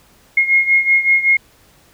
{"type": "beating tone pair", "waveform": "sine", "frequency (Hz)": [2149, 2154.3], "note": ["C7", "C7"], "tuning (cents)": [46, 50], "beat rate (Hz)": 5.3, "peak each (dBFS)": [-12, -16], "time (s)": [0.37, 1.37], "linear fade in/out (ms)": 5, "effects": ["pink hiss -51 dBFS RMS until 1.93 s"]}